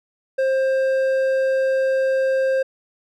sine tone with hard clipping, 530 Hz, C5, 22 cents sharp, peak -18 dBFS, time 0.38-2.63 s, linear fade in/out 10 ms, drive 6 dB, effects none

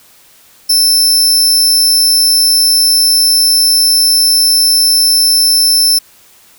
sawtooth tone, 5310 Hz, E8, 12 cents sharp, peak -4 dBFS, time 0.69-5.99 s, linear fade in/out 10 ms, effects white hiss -44 dBFS RMS until 6.58 s

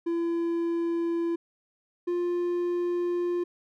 triangle tone pair in turn, 337.7 / 350.8 Hz, E4 / F4, +42 / +8 cents, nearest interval minor second, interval 66 cents, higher second, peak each -23 dBFS, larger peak neither, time 0.06-1.36 / 2.07-3.44 s, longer second, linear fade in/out 10 ms, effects none

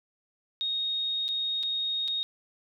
sine tone with dropouts, 3729 Hz, A#7, in tune, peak -27 dBFS, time 0.61-2.23 s, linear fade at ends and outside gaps 0 ms, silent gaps 1.281-1.288 / 1.629-1.634 / 2.078-2.082 s, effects none

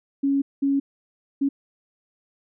sine tone bursts at uneven times, 277.2 Hz, C#4, in tune, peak -18 dBFS, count 3, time 0.23-0.42 / 0.62-0.8 / 1.41-1.49 s, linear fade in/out 10 ms, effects none

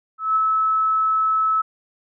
sine tone with ADSR envelope, 1300 Hz, E6, 24 cents flat, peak -14 dBFS, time 0.18-1.62 s, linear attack 180 ms, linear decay 17 ms, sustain -2 dB, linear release 12 ms, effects none

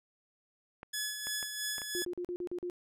clicks, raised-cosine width 0.5 ms, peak -29 dBFS, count 5, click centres 0.831 / 1.27 / 1.428 / 1.782 / 1.818 s
10% pulse tone with tremolo, 1703 Hz, G#6, 43 cents sharp, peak -24 dBFS, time 0.93-2.05 s, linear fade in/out 10 ms, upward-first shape sine, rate 3 Hz, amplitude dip 50%
sine tone bursts, 354.6 Hz, F4, 26 cents sharp, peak -34 dBFS, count 7, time 1.95-2.699 s, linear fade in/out 0 ms, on 71 ms, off 42 ms
effects none

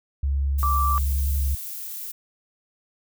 sine tone with vibrato, 69.3 Hz, C#2, in tune, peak -20 dBFS, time 0.23-1.55 s, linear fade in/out 5 ms, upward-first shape triangle, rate 9.7 Hz, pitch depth 8 cents each way
violet noise, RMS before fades -34 dBFS, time 0.58-2.12 s, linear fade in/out 10 ms
sine tone, 1169 Hz, D6, 8 cents flat, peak -21 dBFS, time 0.63-0.98 s, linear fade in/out 0 ms
effects none

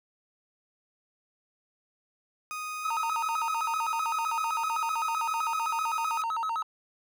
30% pulse tone, 1244.5 Hz, D#6, in tune, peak -31 dBFS, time 2.51-6.22 s, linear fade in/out 0 ms
triangle tone with vibrato, 1084 Hz, C#6, 39 cents flat, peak -26 dBFS, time 2.84-6.63 s, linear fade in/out 10 ms, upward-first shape square, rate 7.8 Hz, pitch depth 290 cents each way
effects none

